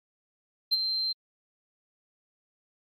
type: tone with ADSR envelope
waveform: sine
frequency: 4133 Hz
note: C8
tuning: 22 cents flat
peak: -17 dBFS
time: 0.71-1.13 s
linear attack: 22 ms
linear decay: 26 ms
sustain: -9 dB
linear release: 15 ms
effects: tanh soft clip ceiling -19 dBFS + AAC 64 kbps